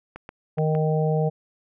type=clicks; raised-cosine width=0.5 ms; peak=-22 dBFS; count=4; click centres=0.16 / 0.291 / 0.584 / 0.751 s
type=harmonic tone; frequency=155.56 Hz; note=D#3; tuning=in tune; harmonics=1 / 3 / 4 / 5; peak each=-21 / -25 / -29 / -31 dBFS; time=0.57-1.3 s; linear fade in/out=20 ms
effects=none